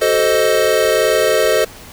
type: chord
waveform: square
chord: F# diminished seventh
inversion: none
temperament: equal with one note detuned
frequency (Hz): 378.6 / 440 / 523.3 / 622.3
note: F#4 / A4 / C5 / Eb5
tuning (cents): +40 / 0 / 0 / 0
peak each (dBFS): -22 / -17 / -18 / -17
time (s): 0.01-1.65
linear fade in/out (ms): 10
effects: pink hiss -37 dBFS RMS until 1.92 s